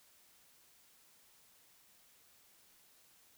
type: silence
effects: white hiss -66 dBFS RMS until 3.37 s